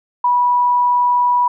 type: tone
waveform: sine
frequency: 978 Hz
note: B5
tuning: 17 cents flat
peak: -11 dBFS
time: 0.24-1.48 s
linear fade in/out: 5 ms
effects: none